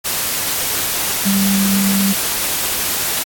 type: tone in noise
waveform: sine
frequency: 196 Hz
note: G3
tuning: in tune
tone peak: -13 dBFS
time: 1.25-2.14 s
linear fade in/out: 20 ms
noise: white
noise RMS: -19 dBFS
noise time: 0.04-3.24 s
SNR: +3 dB
effects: AAC 64 kbps